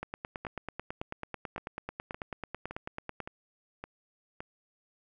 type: two click trains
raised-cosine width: 0.5 ms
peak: -21 / -24 dBFS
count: 30 / 8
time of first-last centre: 0.03-3.203 / 0.45-4.405 s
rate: 9.14 / 1.77 Hz
effects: none